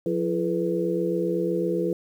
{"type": "tone cluster", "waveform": "sine", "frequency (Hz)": [177.3, 339.1, 424.9, 492.8], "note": ["F3", "E4", "G#4", "B4"], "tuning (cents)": [26, 49, 40, -4], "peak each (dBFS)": [-29, -26, -29, -28], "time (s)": [0.06, 1.93], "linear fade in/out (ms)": 2, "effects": ["9-bit"]}